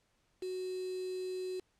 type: tone with quantisation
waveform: sine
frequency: 370 Hz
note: F#4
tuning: in tune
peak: -36 dBFS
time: 0.42-1.6 s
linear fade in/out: 5 ms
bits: 8
effects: pink hiss -75 dBFS RMS until 1.79 s + low-pass 9000 Hz 12 dB/octave